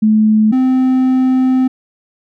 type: tone pair in turn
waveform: sine / triangle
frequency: 215.9 / 258.4 Hz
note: A3 / C4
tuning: -33 / -21 cents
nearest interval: minor third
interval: 312 cents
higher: second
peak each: -7 dBFS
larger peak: neither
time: 0.02-0.52 / 0.52-1.68 s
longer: second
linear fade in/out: 10 ms
effects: none